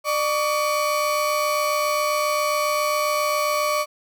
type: tone pair together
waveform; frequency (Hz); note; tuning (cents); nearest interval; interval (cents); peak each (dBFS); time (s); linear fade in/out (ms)
35% pulse; 600.2 / 1133; D5 / C#6; +38 / +37; major seventh; 1099; -21; 0.04-3.86; 50
effects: none